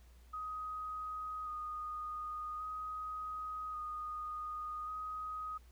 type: tone with vibrato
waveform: sine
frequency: 1244.5 Hz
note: D#6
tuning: in tune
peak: -39 dBFS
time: 0.33-5.58 s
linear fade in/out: 10 ms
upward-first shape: square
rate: 0.44 Hz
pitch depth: 15 cents each way
effects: added 60 Hz sine -57 dBFS peak until 5.71 s + pink hiss -69 dBFS RMS until 5.71 s